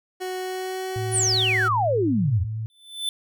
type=tone with pitch glide; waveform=30% pulse; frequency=370 to 375.6 Hz; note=F#4 to F#4; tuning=0 to +26 cents; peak=-25 dBFS; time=0.2-1.69 s; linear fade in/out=20 ms; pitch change=+26 cents; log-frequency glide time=0.37-0.87 s
type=tone with vibrato; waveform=sine; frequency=110 Hz; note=A2; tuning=in tune; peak=-26 dBFS; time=0.96-2.66 s; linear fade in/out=0 ms; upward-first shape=square; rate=2.5 Hz; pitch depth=11 cents each way
type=exponential sweep; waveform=sine; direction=down; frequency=10548 to 74 Hz; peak=-19 dBFS; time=1.11-2.46 s; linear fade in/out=50 ms
type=tone with exponential growth; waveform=square; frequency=3520 Hz; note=A7; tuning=in tune; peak=-22 dBFS; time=2.7-3.09 s; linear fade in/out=1 ms; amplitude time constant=83 ms
effects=none